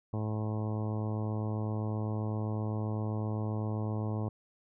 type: harmonic tone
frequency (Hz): 107.7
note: A2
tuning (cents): -37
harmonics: 1 / 2 / 3 / 4 / 5 / 6 / 7 / 8 / 9 / 10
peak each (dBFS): -32 / -38 / -42 / -44 / -46 / -48 / -49 / -50 / -51 / -52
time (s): 0.13-4.29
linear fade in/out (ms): 5
effects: none